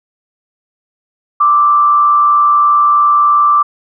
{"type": "tone with frequency modulation", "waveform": "sine", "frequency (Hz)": 1174.7, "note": "D6", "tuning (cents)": 0, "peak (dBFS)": -6, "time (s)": [1.4, 3.63], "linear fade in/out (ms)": 10, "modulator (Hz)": 123, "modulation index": 0.36, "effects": []}